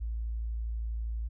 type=tone; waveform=sine; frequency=56.2 Hz; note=A1; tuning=37 cents sharp; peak=-31 dBFS; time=0-1.29 s; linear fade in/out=20 ms; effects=none